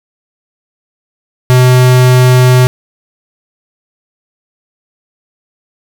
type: tone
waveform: square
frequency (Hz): 126.6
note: B2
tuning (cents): +43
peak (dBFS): -4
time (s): 1.5-2.67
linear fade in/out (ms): 0
effects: none